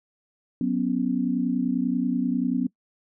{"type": "chord", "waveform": "sine", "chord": "F# suspended fourth", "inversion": "none", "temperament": "equal", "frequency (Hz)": [185, 246.9, 277.2], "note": ["F#3", "B3", "C#4"], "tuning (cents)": [0, 0, 0], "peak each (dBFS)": [-28, -24, -27], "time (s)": [0.61, 2.67], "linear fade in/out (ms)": 2, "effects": ["noise-tail reverb RT60 0.1 s tail -22 dB re dry"]}